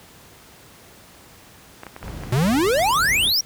clicks, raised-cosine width 0.5 ms, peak -19 dBFS, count 9, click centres 1.834 / 1.867 / 1.964 / 2.029 / 2.081 / 2.236 / 2.472 / 2.534 / 2.794 s
brown noise, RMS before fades -29 dBFS, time 2-3.33 s, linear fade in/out 50 ms
square exponential sweep, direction up, 116.54 to 5800 Hz, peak -17 dBFS, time 2.32-3.41 s, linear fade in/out 5 ms
effects pink hiss -47 dBFS RMS until 3.45 s + high-pass 60 Hz 12 dB/octave

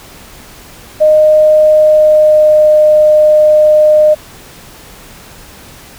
sine tone with pitch glide, 615 to 610 Hz, D#5 to D#5, -20 to -34 cents, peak -3 dBFS, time 1-4.15 s, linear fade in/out 20 ms, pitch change -14 cents, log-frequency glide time 1.77-2.8 s, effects pink hiss -35 dBFS RMS until 5.98 s

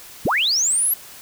sine linear sweep, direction up, 61 to 11830 Hz, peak -16 dBFS, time 0.25-0.94 s, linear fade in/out 5 ms, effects white hiss -41 dBFS RMS until 1.21 s

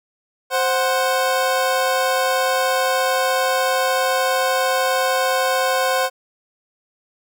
25% pulse tone pair together, 523.3 / 740 Hz, C5 / F#5, 0 / 0 cents, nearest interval tritone, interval 600 cents, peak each -15 / -17 dBFS, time 0.5-6.1 s, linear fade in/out 50 ms, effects none

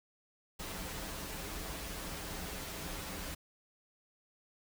pink noise with comb filter, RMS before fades -42 dBFS, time 0.59-3.35 s, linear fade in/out 10 ms, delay 8.4 ms, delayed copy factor -0.65, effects none

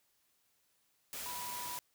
sine tone in noise, 978 Hz, B5, 17 cents flat, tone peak -43 dBFS, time 1.26-1.78 s, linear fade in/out 0 ms, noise white, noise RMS -43 dBFS, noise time 1.13-1.79 s, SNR -3 dB, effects white hiss -75 dBFS RMS until 1.94 s

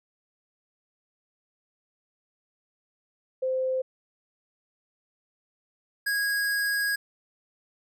sine / square tone pair in turn, 519 / 1647.7 Hz, C5 / G#6, -14 / -14 cents, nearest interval octave + minor sixth, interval 2000 cents, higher second, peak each -24 / -25 dBFS, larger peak first, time 3.42-3.82 / 6.06-6.96 s, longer second, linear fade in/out 10 ms, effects none

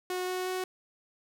sawtooth tone with pitch steps, 365.3 / 367.8 / 370.4 Hz, F#4 / F#4 / F#4, -22 / -10 / +2 cents, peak -27 dBFS, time 0.1-0.64 s, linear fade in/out 2 ms, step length 180 ms, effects none

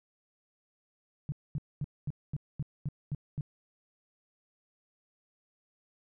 sine tone bursts, 145.4 Hz, D3, 17 cents flat, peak -30 dBFS, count 9, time 1.29-3.409 s, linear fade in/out 0 ms, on 31 ms, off 230 ms, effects none

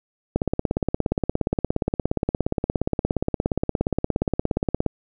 click train, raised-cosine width 2 ms, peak -7 dBFS, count 78, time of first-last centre 0.36-4.863 s, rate 17.1 Hz, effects none

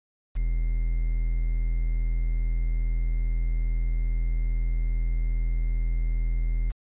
triangle tone with quantisation, 41.2 Hz, E1, in tune, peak -20 dBFS, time 0.35-6.72 s, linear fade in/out 20 ms, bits 8, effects resampled to 8000 Hz

